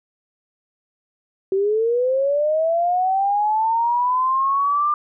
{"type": "linear sweep", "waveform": "sine", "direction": "up", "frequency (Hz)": [377.7, 1200], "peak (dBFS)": -16, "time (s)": [1.52, 4.94], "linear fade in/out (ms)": 2, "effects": []}